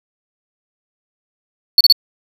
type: tone bursts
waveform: triangle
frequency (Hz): 4435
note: C#8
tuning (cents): 0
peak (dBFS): -3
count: 3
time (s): 1.78-1.925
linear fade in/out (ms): 2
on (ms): 27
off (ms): 32
effects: none